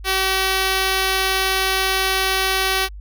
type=tone; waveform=5% pulse; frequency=381.5 Hz; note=G4; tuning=47 cents flat; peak=-6 dBFS; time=0.04-2.89 s; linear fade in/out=50 ms; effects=added 50 Hz sine -32 dBFS peak until 3 s